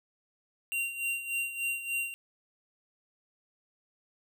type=tone with tremolo; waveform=square; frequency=2764 Hz; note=F7; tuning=19 cents flat; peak=-29 dBFS; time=0.72-2.14 s; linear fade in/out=0 ms; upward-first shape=sine; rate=3.4 Hz; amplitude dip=70%; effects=none